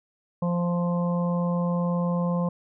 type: harmonic tone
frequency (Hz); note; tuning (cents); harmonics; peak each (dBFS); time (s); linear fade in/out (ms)
174.4; F3; -2; 1 / 3 / 4 / 5 / 6; -23 / -30 / -41 / -39 / -35; 0.42-2.49; 5
effects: none